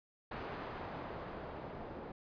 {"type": "noise with low-pass filter sweep", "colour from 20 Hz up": "white", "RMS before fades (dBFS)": -45, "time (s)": [0.31, 2.12], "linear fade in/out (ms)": 5, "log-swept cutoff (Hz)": [1200, 610], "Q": 0.78, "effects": ["resampled to 11025 Hz"]}